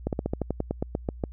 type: slowing click train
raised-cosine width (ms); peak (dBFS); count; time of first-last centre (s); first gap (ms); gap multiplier
2; -13; 13; 0.07-1.238; 58; 1.09
effects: added 60 Hz sine -39 dBFS peak until 1.32 s